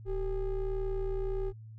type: ring-modulated tone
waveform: triangle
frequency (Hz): 207.7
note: G#3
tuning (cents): 0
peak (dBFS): -25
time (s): 0.05-1.53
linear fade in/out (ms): 50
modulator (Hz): 177
effects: noise-tail reverb RT60 0.1 s tail -22 dB re dry + added 110 Hz sine -45 dBFS peak until 1.78 s